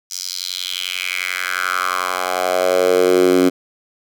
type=tone with high-pass filter sweep; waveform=10% pulse; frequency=91.3 Hz; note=F#2; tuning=23 cents flat; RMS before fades=-18 dBFS; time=0.1-3.5 s; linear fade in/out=20 ms; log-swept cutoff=5700 to 280 Hz; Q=3.7; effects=none